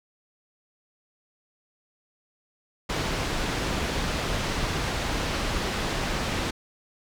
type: low-pass noise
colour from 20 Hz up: pink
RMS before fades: -28 dBFS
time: 2.89-6.51 s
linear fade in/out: 10 ms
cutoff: 5300 Hz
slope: 12 dB/octave
effects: none